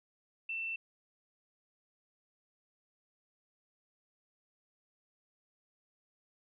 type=tone; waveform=sine; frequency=2679 Hz; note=E7; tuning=27 cents sharp; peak=-35 dBFS; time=0.49-0.76 s; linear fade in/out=5 ms; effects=none